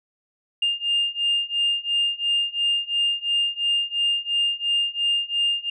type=beating tone pair; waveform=sine; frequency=2810 / 2812.9 Hz; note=F7 / F7; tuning=+10 / +12 cents; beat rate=2.9 Hz; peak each=-23 / -22 dBFS; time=0.62-5.7 s; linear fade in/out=5 ms; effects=tanh soft clip ceiling -14 dBFS